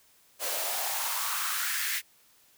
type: noise with high-pass filter sweep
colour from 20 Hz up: white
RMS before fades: -31 dBFS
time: 0.39-2.02 s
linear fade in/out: 50 ms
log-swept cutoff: 510 to 2000 Hz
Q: 3.3
effects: white hiss -62 dBFS RMS until 2.57 s